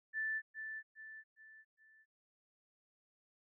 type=tone with echo; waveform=sine; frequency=1760 Hz; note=A6; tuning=in tune; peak=-35 dBFS; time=0.13-0.42 s; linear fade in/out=50 ms; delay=410 ms; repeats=4; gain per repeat=-7 dB; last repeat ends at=2.06 s; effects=none